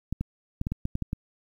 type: clicks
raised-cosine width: 5 ms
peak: -16 dBFS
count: 9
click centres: 0.126 / 0.21 / 0.614 / 0.669 / 0.72 / 0.854 / 0.954 / 1.023 / 1.131 s
effects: 9-bit